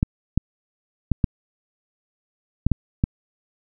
clicks, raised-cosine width 5 ms, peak -5 dBFS, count 7, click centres 0.029 / 0.376 / 1.117 / 1.242 / 2.666 / 2.717 / 3.039 s, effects none

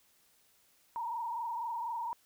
sine tone with frequency modulation, 934 Hz, A#5, 3 cents sharp, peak -34 dBFS, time 0.96-2.13 s, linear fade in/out 0 ms, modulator 24.1 Hz, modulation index 1.6, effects white hiss -68 dBFS RMS until 2.25 s

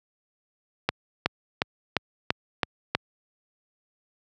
accelerating click train, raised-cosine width 0.3 ms, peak -5 dBFS, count 7, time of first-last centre 0.89-2.95 s, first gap 370 ms, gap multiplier 0.97, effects high-pass 80 Hz 12 dB/octave

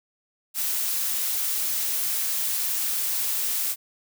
blue noise, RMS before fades -26 dBFS, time 0.54-3.76 s, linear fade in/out 50 ms, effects none

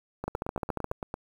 two click trains, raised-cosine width 1 ms, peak -16 / -19 dBFS, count 10 / 9, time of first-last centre 0.28-0.914 / 0.24-1.141 s, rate 14.2 / 8.88 Hz, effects 8-bit

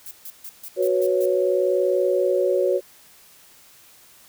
violet noise bursts, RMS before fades -36 dBFS, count 7, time 0.06-1.257 s, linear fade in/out 2 ms, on 51 ms, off 140 ms
sine chord, F# suspended fourth, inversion none, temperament equal, 370 / 493.9 / 554.4 Hz, F#4 / B4 / C#5, 0 / 0 / 0 cents, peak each -21 / -24 / -21 dBFS, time 0.76-2.81 s, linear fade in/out 50 ms
effects white hiss -51 dBFS RMS until 4.28 s

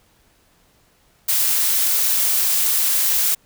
blue noise, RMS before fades -18 dBFS, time 1.28-3.35 s, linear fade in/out 10 ms, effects pink hiss -58 dBFS RMS until 3.45 s

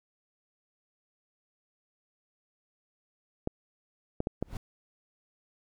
clicks, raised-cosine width 2 ms, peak -16 dBFS, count 4, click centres 3.474 / 4.204 / 4.271 / 4.426 s
brown noise with exponential growth, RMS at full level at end -32 dBFS, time 4.41-4.57 s, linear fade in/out 2 ms, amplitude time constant 33 ms
effects none

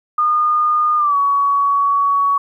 sine tone with pitch glide, 1220 to 1125.2 Hz, D#6 to C#6, -34 to +26 cents, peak -12 dBFS, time 0.18-2.38 s, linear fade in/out 5 ms, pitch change -140 cents, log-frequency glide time 0.97-1.17 s, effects 9-bit

